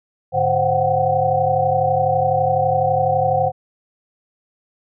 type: tone cluster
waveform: sine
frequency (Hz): 102 / 145.5 / 524 / 728 / 760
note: G#2 / D3 / C5 / F#5 / F#5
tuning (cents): -31 / -16 / +2 / -28 / +46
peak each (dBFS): -27 / -26 / -19 / -20 / -19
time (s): 0.32-3.52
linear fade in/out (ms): 50
effects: none